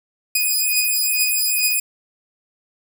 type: beating tone pair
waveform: 5% pulse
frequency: 2484 / 2486.3 Hz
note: D#7 / D#7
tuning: -3 / -2 cents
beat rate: 2.3 Hz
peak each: -10 dBFS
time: 0.35-1.8 s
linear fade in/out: 5 ms
effects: none